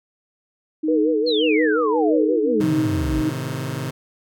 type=tone with tremolo; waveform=sine; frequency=311.1 Hz; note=D#4; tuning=in tune; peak=-17 dBFS; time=0.83-3.3 s; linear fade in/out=10 ms; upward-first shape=sine; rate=1.7 Hz; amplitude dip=60%
type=tone with vibrato; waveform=sine; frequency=456.3 Hz; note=A#4; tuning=37 cents flat; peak=-18 dBFS; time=0.88-2.61 s; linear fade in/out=5 ms; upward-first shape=sine; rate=5.7 Hz; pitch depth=130 cents each way
type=exponential sweep; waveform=sine; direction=down; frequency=4399 to 49.12 Hz; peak=-22 dBFS; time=1.26-3.22 s; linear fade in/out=20 ms
type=chord; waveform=sawtooth; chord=A diminished; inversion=none; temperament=just; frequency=110 / 132 / 158.4 Hz; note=A2 / C3 / Eb3; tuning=0 / +16 / +31 cents; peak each=-28 / -23 / -26 dBFS; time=2.6-3.91 s; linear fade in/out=10 ms
effects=none